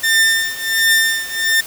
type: tone with tremolo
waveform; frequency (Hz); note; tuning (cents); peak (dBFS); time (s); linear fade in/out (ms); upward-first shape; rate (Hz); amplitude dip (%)
sawtooth; 1799; A6; +38; -6; 0.03-1.61; 10; triangle; 1.4; 90
effects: white hiss -32 dBFS RMS until 1.66 s